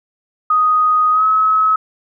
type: tone with pitch glide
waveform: sine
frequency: 1247 to 1284.3 Hz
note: D#6 to E6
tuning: +3 to -46 cents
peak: -10 dBFS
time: 0.5-1.76 s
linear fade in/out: 5 ms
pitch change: +51 cents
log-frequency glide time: 1.12-1.24 s
effects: none